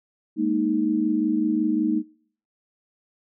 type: chord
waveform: sine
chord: Ab suspended second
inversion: none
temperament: equal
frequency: 207.7 / 233.1 / 311.1 Hz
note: Ab3 / Bb3 / Eb4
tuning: 0 / 0 / 0 cents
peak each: -27 / -25 / -22 dBFS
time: 0.36-2.03 s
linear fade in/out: 50 ms
effects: noise-tail reverb RT60 0.6 s tail -24 dB re dry